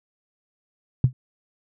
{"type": "tone with exponential decay", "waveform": "sine", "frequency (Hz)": 127, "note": "B2", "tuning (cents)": 49, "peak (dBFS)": -8, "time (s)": [1.04, 1.13], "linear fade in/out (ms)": 2, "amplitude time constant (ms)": 19, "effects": []}